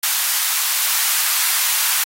white high-pass noise, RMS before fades -18 dBFS, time 0.03-2.04 s, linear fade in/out 5 ms, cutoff 900 Hz, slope 24 dB/octave, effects AAC 48 kbps

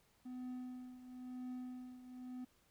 triangle tone with tremolo, 251.7 Hz, B3, 33 cents sharp, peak -40 dBFS, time 0.25-2.45 s, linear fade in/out 10 ms, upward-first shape triangle, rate 0.99 Hz, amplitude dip 75%, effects pink hiss -73 dBFS RMS until 2.7 s

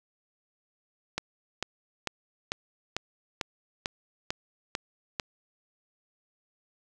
click train, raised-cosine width 0.2 ms, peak -12 dBFS, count 10, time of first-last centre 1.18-5.198 s, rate 2.24 Hz, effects none

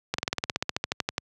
slowing click train, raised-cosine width 0.2 ms, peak -8 dBFS, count 17, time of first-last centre 0.14-1.181 s, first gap 44 ms, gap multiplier 1.05, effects high-pass 80 Hz 12 dB/octave

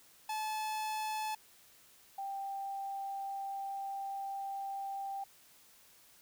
45% pulse / sine tone pair in turn, 864 / 786.9 Hz, A5 / G5, -32 / +6 cents, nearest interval major second, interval 162 cents, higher first, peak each -35 / -37 dBFS, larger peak first, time 0.29-1.35 / 2.18-5.24 s, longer second, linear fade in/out 5 ms, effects white hiss -62 dBFS RMS until 6.21 s

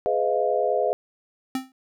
sine chord, F half-diminished seventh, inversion first, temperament just, 419.1 / 502.9 / 628.6 / 698.5 Hz, Ab4 / Cb5 / Eb5 / F5, +16 / +31 / +18 / 0 cents, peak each -26 / -25 / -25 / -26 dBFS, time 0.06-0.93 s, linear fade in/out 0 ms
square tone with exponential decay, 261.6 Hz, C4, in tune, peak -22 dBFS, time 1.55-1.72 s, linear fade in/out 2 ms, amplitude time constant 36 ms
effects none

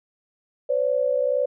sine tone pair together, 511 / 572.8 Hz, C5 / D5, -41 / -43 cents, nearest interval major second, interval 198 cents, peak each -22 dBFS, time 0.69-1.46 s, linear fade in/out 10 ms, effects none

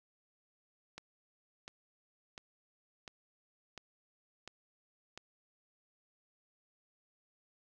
click train, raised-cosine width 0.2 ms, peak -28 dBFS, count 7, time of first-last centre 0.98-5.176 s, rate 1.43 Hz, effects none

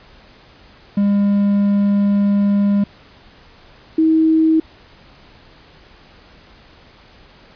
triangle / sine tone pair in turn, 201.9 / 319.2 Hz, G#3 / D#4, -49 / +44 cents, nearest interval minor sixth, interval 793 cents, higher second, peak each -10 dBFS, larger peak neither, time 0.97-2.84 / 3.98-4.6 s, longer first, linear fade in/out 5 ms, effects pink hiss -46 dBFS RMS until 7.55 s + resampled to 11025 Hz

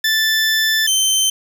20% pulse tone pair in turn, 1760 / 3096 Hz, A6 / G7, 0 / -22 cents, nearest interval minor seventh, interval 978 cents, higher second, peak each -9 / -8 dBFS, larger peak second, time 0.04-0.87 / 0.87-1.3 s, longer first, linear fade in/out 5 ms, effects none

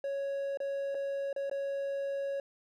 triangle tone with dropouts, 554.4 Hz, C#5, in tune, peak -30 dBFS, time 0.04-2.4 s, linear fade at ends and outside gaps 2 ms, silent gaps 0.573-0.602 / 0.946-0.95 / 1.329-1.362 / 1.497-1.513 s, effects none

